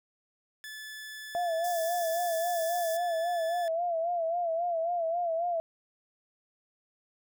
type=tone; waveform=sawtooth; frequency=1732 Hz; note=A6; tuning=28 cents flat; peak=-37 dBFS; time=0.64-3.68 s; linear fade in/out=0 ms
type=tone with vibrato; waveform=sine; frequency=678 Hz; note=E5; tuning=49 cents sharp; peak=-27 dBFS; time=1.35-5.6 s; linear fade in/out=0 ms; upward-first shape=sine; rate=3.7 Hz; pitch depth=78 cents each way
type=high-pass noise; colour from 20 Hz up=white; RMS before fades=-41 dBFS; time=1.64-2.97 s; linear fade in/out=2 ms; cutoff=4800 Hz; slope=96 dB/octave
effects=none